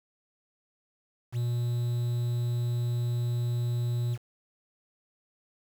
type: tone with quantisation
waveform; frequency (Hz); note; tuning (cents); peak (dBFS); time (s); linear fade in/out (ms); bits
triangle; 120; B2; -49; -24; 1.32-4.18; 50; 8
effects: none